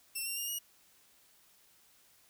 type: tone with pitch steps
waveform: 5% pulse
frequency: 2696 / 2759 / 2824 / 2890 Hz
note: E7 / F7 / F7 / F#7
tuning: +38 / -22 / +19 / -41 cents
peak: -27 dBFS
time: 0.15-0.59 s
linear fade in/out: 10 ms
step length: 110 ms
effects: white hiss -65 dBFS RMS until 2.29 s